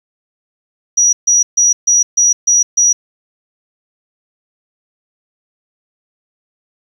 sine tone bursts, 5810 Hz, F#8, 32 cents flat, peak -7 dBFS, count 7, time 0.97-2.93 s, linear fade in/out 10 ms, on 160 ms, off 140 ms, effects 7-bit

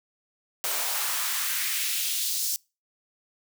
white noise with high-pass filter sweep, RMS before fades -28 dBFS, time 0.64-2.56 s, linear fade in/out 0 ms, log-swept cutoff 530 to 5700 Hz, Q 1.4, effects noise-tail reverb RT60 0.3 s tail -26 dB re dry

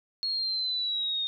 sine linear sweep, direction down, 4306 to 3678 Hz, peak -27 dBFS, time 0.23-1.27 s, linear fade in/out 0 ms, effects none

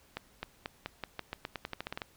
accelerating click train, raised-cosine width 0.3 ms, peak -20 dBFS, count 16, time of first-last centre 0.17-2.018 s, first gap 260 ms, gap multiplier 0.88, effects pink hiss -63 dBFS RMS until 2.16 s

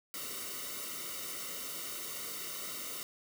white noise with comb filter, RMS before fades -41 dBFS, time 0.14-3.03 s, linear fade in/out 0 ms, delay 1.2 ms, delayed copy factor -0.85, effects none

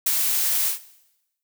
blue noise with ADSR envelope, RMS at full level -19 dBFS, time 0.06-0.79 s, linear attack 7 ms, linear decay 34 ms, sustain -3 dB, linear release 120 ms, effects noise-tail reverb RT60 0.9 s tail -17 dB re dry

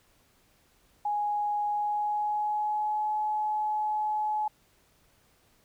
sine tone with pitch glide, 830.6 to 851 Hz, G#5 to G#5, 0 to +42 cents, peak -26 dBFS, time 1.05-4.48 s, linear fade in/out 5 ms, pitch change +42 cents, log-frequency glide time 1.67-3.12 s, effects pink hiss -65 dBFS RMS until 5.64 s

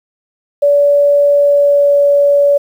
sine tone with pitch glide, 574 to 570.4 Hz, D5 to C#5, -40 to +49 cents, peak -6 dBFS, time 0.62-2.58 s, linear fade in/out 10 ms, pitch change -11 cents, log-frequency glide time 1.31-1.98 s, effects 7-bit

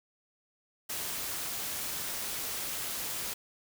white noise with amplitude modulation, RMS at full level -34 dBFS, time 0.89-3.34 s, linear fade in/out 10 ms, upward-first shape sine, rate 296 Hz, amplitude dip 45%, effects none

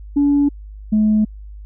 sine tone pair in turn, 285.8 / 214.1 Hz, D4 / A3, -47 / -47 cents, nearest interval perfect fourth, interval 500 cents, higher first, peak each -10 dBFS, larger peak neither, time 0.16-0.49 / 0.92-1.25 s, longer neither, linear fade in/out 10 ms, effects tanh soft clip ceiling -8 dBFS + added 51 Hz sine -32 dBFS peak until 1.65 s

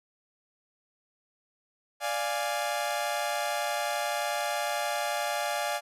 sawtooth chord, D diminished, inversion none, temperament equal, 587.3 / 698.5 / 830.6 Hz, D5 / F5 / Ab5, 0 / 0 / 0 cents, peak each -29 dBFS, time 2-5.81 s, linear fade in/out 50 ms, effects resampled to 32000 Hz

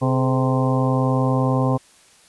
harmonic tone with a mistuned harmonic, 130 Hz, C3, 11 cents flat, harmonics 1 / 2 / 3 / 4 / 5 / 6 / 7 / 8, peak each -19 / -22 / -29 / -25 / -31 / -29 / -32 / -28 dBFS, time 0.01-1.78 s, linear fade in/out 20 ms, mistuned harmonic 3, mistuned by +120 cents, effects white hiss -52 dBFS RMS until 2.28 s + resampled to 24000 Hz

